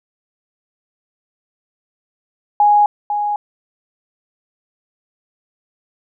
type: tone with echo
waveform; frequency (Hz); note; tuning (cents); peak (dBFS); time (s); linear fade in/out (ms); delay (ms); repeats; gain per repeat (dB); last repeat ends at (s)
sine; 829; G#5; -3; -8; 2.6-2.86; 2; 500; 1; -8; 3.36
effects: none